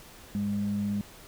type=tone pair together; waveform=sine; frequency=101.78 / 203.8 Hz; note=G#2 / G#3; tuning=-34 / -32 cents; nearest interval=octave; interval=1202 cents; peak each=-35 / -26 dBFS; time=0.35-1.01 s; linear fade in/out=0 ms; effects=tanh soft clip ceiling -22 dBFS + pink hiss -50 dBFS RMS until 1.27 s